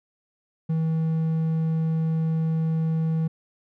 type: tone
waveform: triangle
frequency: 160.9 Hz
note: E3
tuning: 42 cents flat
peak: -19 dBFS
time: 0.69-3.28 s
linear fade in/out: 10 ms
effects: none